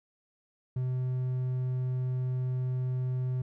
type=tone; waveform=triangle; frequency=127.5 Hz; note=C3; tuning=44 cents flat; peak=-26 dBFS; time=0.76-3.42 s; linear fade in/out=5 ms; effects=none